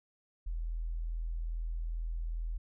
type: tone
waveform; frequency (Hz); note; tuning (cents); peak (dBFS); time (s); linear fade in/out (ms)
sine; 41.2; E1; 0; -33; 0.46-2.58; 10
effects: none